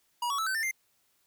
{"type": "tone with pitch steps", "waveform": "square", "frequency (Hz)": [961, 1123.2, 1312.8, 1534.3, 1793.3, 2096], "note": ["B5", "C#6", "E6", "G6", "A6", "C7"], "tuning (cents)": [-48, 22, -8, -38, 32, 2], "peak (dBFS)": -29, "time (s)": [0.22, 0.712], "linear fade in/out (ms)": 5, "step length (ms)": 82, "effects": ["white hiss -71 dBFS RMS until 1.26 s"]}